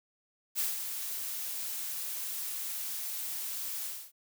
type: noise with ADSR envelope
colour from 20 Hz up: blue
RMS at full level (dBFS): -30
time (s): 0.55-4.12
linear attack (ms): 43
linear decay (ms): 170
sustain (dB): -7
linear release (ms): 270
effects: none